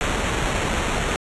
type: noise with sample-and-hold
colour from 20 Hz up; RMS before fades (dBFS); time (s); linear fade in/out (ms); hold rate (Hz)
pink; -23; 0.01-1.16; 0; 4900
effects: resampled to 24000 Hz